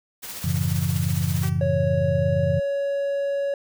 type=noise with tremolo; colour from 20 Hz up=white; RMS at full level=-33 dBFS; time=0.22-1.5 s; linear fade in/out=20 ms; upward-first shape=triangle; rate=15 Hz; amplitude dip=45%
type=chord; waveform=sine; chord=F# minor seventh; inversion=none; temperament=equal with one note detuned; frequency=92.5 / 110 / 138.59 / 167.11 Hz; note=F#2 / A2 / C#3 / E3; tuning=0 / 0 / 0 / +24 cents; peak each=-25 / -29 / -25 / -26 dBFS; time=0.44-2.6 s; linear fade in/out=5 ms
type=tone with exponential decay; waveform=10% pulse; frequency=384.3 Hz; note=G4; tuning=34 cents flat; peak=-24 dBFS; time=1.43-1.77 s; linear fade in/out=5 ms; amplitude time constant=73 ms
type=tone with pitch glide; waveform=triangle; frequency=554.4 to 559.9 Hz; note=C#5 to C#5; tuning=0 to +17 cents; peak=-20 dBFS; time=1.61-3.54 s; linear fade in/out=2 ms; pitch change=+17 cents; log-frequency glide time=1.86-2.53 s
effects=none